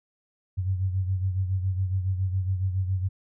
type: beating tone pair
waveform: sine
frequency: 93.3 / 100.5 Hz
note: F#2 / G2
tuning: +15 / +44 cents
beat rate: 7.2 Hz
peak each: -24 / -32 dBFS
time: 0.57-3.09 s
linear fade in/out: 20 ms
effects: none